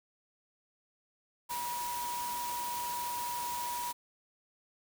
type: tone in noise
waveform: sine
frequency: 965 Hz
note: B5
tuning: 40 cents flat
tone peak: -35 dBFS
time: 1.49-3.93 s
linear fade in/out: 20 ms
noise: white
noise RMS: -41 dBFS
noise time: 1.49-3.93 s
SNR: +3 dB
effects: none